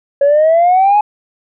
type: exponential sweep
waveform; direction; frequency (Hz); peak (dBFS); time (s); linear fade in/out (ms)
sine; up; 554.4 to 850; -5; 0.21-1.01; 5
effects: tanh soft clip ceiling -4 dBFS